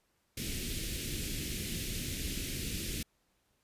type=band-stop noise; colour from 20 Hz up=pink; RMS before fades=-37 dBFS; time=0.37-3.03 s; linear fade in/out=5 ms; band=390 to 2200 Hz; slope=24 dB/octave; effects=pink hiss -75 dBFS RMS until 3.63 s + resampled to 32000 Hz